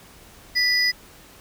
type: tone pair together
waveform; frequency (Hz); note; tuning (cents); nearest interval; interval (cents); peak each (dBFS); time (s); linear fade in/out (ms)
triangle; 1975.5 / 4978; B6 / D#8; 0 / 0; octave + major third; 1600; -19; 0.55-0.92; 20
effects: pink hiss -48 dBFS RMS until 1.4 s